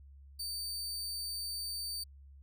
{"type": "tone", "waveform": "sawtooth", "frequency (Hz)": 4597, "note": "D8", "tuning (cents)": -38, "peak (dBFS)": -34, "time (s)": [0.39, 2.04], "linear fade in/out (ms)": 10, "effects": ["added 69 Hz sine -52 dBFS peak until 2.42 s"]}